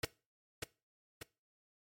pink noise with echo, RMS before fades -33 dBFS, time 0.03-0.05 s, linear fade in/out 5 ms, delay 590 ms, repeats 2, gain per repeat -6 dB, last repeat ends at 1.23 s, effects noise-tail reverb RT60 0.3 s tail -20 dB re dry + MP3 64 kbps

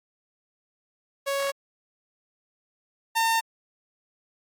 sawtooth tone pair in turn, 555 / 906.9 Hz, C#5 / A#5, +2 / -48 cents, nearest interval major sixth, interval 850 cents, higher second, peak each -21 / -17 dBFS, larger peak second, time 1.26-1.52 / 3.15-3.41 s, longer neither, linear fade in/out 20 ms, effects AAC 64 kbps

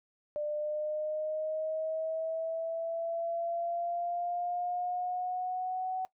sine linear sweep, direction up, 594 to 750 Hz, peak -31 dBFS, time 0.36-6.05 s, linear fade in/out 0 ms, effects noise-tail reverb RT60 0.1 s tail -19 dB re dry

